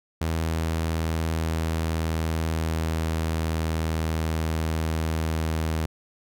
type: tone with pitch glide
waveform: sawtooth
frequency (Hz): 81.2 to 79.9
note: E2 to D#2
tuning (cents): -26 to +47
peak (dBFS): -20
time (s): 0.21-5.86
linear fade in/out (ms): 5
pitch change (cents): -27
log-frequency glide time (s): 0.51-5.59
effects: none